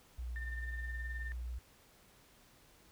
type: tone with vibrato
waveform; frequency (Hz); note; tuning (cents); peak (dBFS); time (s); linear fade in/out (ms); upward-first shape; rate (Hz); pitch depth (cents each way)
sine; 60.4; B1; -38; -38; 0.18-1.59; 10; triangle; 4.6; 16
type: tone with tremolo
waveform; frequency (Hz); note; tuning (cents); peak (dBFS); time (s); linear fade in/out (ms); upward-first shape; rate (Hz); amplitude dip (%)
sine; 1800; A6; +39; -40; 0.36-1.32; 0; triangle; 19; 65
effects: tanh soft clip ceiling -30 dBFS + pink hiss -64 dBFS RMS until 2.91 s